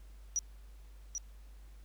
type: tone with echo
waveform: sine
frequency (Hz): 5830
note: F#8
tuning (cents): -26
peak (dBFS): -29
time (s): 0.36-0.39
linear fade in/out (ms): 0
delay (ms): 790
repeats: 1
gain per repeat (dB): -6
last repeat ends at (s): 1.18
effects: added 50 Hz sine -50 dBFS peak until 1.84 s + pink hiss -67 dBFS RMS until 1.84 s